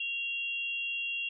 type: tone pair together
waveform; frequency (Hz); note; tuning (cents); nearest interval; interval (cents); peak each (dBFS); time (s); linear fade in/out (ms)
sine; 2764 / 3287; F7 / G#7; -19 / -19; minor third; 300; -32 / -40; 0-1.29; 5
effects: none